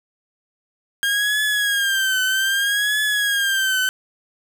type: tone with vibrato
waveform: 30% pulse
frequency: 1612 Hz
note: G6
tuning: 48 cents sharp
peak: -15 dBFS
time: 1.03-3.89 s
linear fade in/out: 0 ms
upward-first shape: triangle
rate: 0.63 Hz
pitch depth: 110 cents each way
effects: none